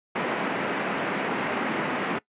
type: band-pass noise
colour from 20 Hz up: pink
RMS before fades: -28 dBFS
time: 0.15-2.19 s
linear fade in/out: 10 ms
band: 190 to 2500 Hz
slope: 24 dB/octave
effects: noise-tail reverb RT60 0.1 s tail -20 dB re dry + resampled to 8000 Hz